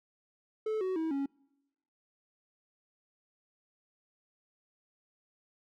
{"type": "tone with pitch steps", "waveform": "triangle", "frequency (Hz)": [434.7, 374.1, 321.9, 277], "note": ["A4", "F#4", "E4", "C#4"], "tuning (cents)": [-21, 19, -41, -1], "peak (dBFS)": -28, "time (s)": [0.66, 1.26], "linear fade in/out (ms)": 5, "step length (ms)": 150, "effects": ["noise-tail reverb RT60 0.9 s tail -26 dB re dry"]}